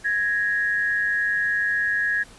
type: tone pair together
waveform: sine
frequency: 1661.2 / 1864.6 Hz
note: G#6 / A#6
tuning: 0 / 0 cents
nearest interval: major second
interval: 200 cents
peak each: -21 / -26 dBFS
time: 0.04-2.24 s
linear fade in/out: 20 ms
effects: pink hiss -48 dBFS RMS until 2.38 s + resampled to 24000 Hz